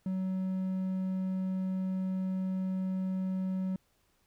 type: tone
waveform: triangle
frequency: 187.7 Hz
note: F#3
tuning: 25 cents sharp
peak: -28 dBFS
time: 0.06-3.76 s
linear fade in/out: 2 ms
effects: pink hiss -72 dBFS RMS until 4.26 s